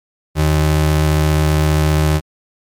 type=ring-modulated tone; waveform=square; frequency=116.54 Hz; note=A#2; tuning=in tune; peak=-9 dBFS; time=0.35-2.21 s; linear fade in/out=50 ms; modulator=37.5 Hz; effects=MP3 96 kbps